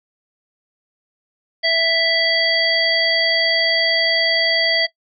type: harmonic tone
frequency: 659.3 Hz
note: E5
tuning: in tune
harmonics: 1 / 3 / 5 / 7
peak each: -21 / -19 / -22 / -19 dBFS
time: 1.63-4.87 s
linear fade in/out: 20 ms
effects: noise-tail reverb RT60 0.1 s tail -18 dB re dry